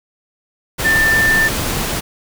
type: tone in noise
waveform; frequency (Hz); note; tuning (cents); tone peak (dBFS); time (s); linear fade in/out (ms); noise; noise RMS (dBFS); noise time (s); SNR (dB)
sine; 1782; A6; +22; -11; 0.84-1.49; 20; pink; -20; 0.78-2.01; +6
effects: none